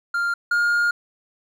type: tone pair in turn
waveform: triangle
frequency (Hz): 1396.9 / 1418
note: F6 / F6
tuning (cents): 0 / +26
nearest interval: unison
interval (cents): 26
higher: second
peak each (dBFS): -18 / -15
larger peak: second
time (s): 0.14-0.34 / 0.51-0.91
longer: second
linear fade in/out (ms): 5
effects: none